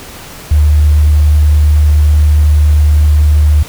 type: tone with sample-and-hold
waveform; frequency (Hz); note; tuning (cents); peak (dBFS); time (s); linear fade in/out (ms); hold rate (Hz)
sine; 75; D2; +37; -4; 0.51-3.63; 5; 11025
effects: pink hiss -30 dBFS RMS until 3.68 s